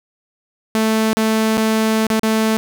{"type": "tone with dropouts", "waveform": "sawtooth", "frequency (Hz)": 220, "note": "A3", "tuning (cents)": 0, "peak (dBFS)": -10, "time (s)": [0.75, 2.57], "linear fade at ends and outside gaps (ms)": 0, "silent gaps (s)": [[1.131, 1.17], [1.571, 1.579], [2.068, 2.102], [2.195, 2.232]], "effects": []}